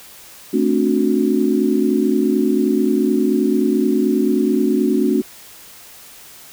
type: chord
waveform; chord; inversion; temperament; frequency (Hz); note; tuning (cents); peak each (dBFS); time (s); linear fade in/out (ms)
sine; D dominant seventh; second; just; 220.2 / 264.3 / 293.7 / 367.1; A3 / C4 / D4 / F#4; +2 / +18 / 0 / -14; -19; 0.53-5.22; 10
effects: white hiss -41 dBFS RMS until 6.52 s